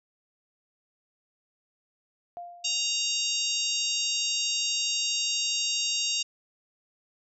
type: tone with exponential decay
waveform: sine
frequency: 698.5 Hz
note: F5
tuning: in tune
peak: -34 dBFS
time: 2.37-3.06 s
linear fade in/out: 0 ms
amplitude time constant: 150 ms
type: harmonic tone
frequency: 932.3 Hz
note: A#5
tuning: in tune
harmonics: 3 / 4 / 5 / 6 / 7 / 8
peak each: -31 / -32 / -33 / -34 / -34 / -35 dBFS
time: 2.64-6.23 s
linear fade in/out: 10 ms
effects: none